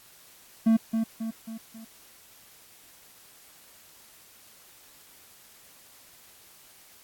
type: tone with echo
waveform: triangle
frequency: 224.1 Hz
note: A3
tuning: 32 cents sharp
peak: -15 dBFS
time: 0.66-0.77 s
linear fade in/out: 10 ms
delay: 270 ms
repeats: 4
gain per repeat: -6 dB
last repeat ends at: 1.85 s
effects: white hiss -54 dBFS RMS until 7.03 s + AAC 64 kbps